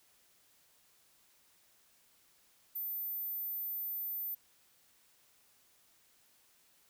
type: tone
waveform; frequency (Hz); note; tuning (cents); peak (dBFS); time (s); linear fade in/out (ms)
sine; 14080; A9; 0; -35; 2.75-4.35; 10
effects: tanh soft clip ceiling -31 dBFS + white hiss -68 dBFS RMS until 6.89 s